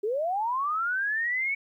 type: linear sweep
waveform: sine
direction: up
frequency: 392 to 2245 Hz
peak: -25 dBFS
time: 0.03-1.55 s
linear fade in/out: 10 ms
effects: 11-bit